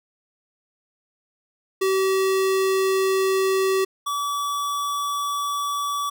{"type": "tone pair in turn", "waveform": "square", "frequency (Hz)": [382.8, 1147.1], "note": ["G4", "D6"], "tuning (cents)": [-41, -41], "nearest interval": "octave + perfect fifth", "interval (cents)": 1900, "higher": "second", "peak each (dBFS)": [-19, -24], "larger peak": "first", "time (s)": [[1.81, 3.85], [4.06, 6.1]], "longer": "neither", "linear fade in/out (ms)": 10, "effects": []}